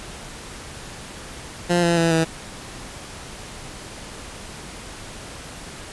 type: tone with pitch steps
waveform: 15% pulse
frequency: 174.61 / 170.42 / 166.34 / 162.35 Hz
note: F3 / F3 / E3 / E3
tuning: 0 / -42 / +16 / -26 cents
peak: -10 dBFS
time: 1.69-2.25 s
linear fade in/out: 20 ms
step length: 140 ms
effects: pink hiss -37 dBFS RMS until 5.92 s + resampled to 24000 Hz